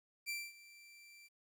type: tone with ADSR envelope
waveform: sawtooth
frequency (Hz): 2349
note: D7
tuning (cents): 0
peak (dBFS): -34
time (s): 0.26-1.29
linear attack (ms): 33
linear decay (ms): 230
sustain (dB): -20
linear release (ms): 29
effects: 12-bit